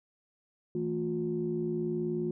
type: tone cluster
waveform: sine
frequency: 162.8 / 222.1 / 357.8 Hz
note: E3 / A3 / F4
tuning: -21 / +16 / +42 cents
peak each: -35 / -35 / -31 dBFS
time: 0.75-2.31 s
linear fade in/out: 2 ms
effects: tanh soft clip ceiling -20 dBFS